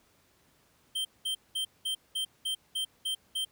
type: tone bursts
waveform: square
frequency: 3136 Hz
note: G7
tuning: in tune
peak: -30 dBFS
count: 9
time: 0.95-3.45 s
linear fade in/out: 10 ms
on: 100 ms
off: 200 ms
effects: pink hiss -66 dBFS RMS until 3.51 s + high-pass 60 Hz 12 dB/octave